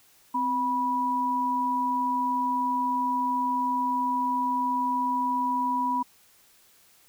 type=tone pair together; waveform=sine; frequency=258.2 / 978.5 Hz; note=C4 / B5; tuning=-23 / -16 cents; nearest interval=octave + major seventh; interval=2307 cents; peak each=-31 / -24 dBFS; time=0.34-6.03 s; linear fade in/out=10 ms; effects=white hiss -59 dBFS RMS until 7.08 s